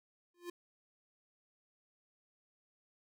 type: tone with exponential growth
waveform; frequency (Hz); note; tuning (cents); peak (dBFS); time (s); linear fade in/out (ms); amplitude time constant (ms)
square; 349.5; F4; +1; -39; 0.34-0.5; 5; 33
effects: none